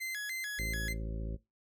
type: tone with vibrato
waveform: 40% pulse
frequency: 1864.7 Hz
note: A#6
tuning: in tune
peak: -35 dBFS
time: 0-0.94 s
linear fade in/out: 20 ms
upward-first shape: square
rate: 3.4 Hz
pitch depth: 180 cents each way
type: harmonic tone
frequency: 55 Hz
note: A1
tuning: in tune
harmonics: 1 / 2 / 3 / 4 / 5 / 6 / 7 / 9 / 10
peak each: -36 / -44 / -46 / -49 / -52 / -53 / -51 / -55 / -53 dBFS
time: 0.58-1.37 s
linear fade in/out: 20 ms
effects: noise-tail reverb RT60 0.2 s tail -19 dB re dry